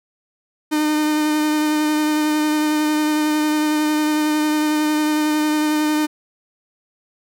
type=tone with vibrato; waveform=45% pulse; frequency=304.2 Hz; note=D#4; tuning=39 cents flat; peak=-16 dBFS; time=0.71-6.07 s; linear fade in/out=20 ms; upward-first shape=triangle; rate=11 Hz; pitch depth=17 cents each way; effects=none